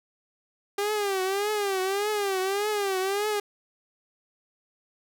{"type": "tone with vibrato", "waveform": "sawtooth", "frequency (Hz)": 398.8, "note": "G4", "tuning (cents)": 30, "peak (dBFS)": -21, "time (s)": [0.78, 3.4], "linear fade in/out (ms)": 5, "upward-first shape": "triangle", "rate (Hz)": 1.7, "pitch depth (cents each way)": 130, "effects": []}